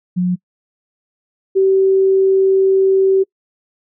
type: tone pair in turn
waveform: sine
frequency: 180 / 384.4 Hz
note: F#3 / G4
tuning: -47 / -34 cents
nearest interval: octave + minor second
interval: 1313 cents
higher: second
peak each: -13 / -9 dBFS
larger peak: second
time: 0.16-0.36 / 1.55-3.24 s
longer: second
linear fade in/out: 20 ms
effects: noise-tail reverb RT60 0.1 s tail -26 dB re dry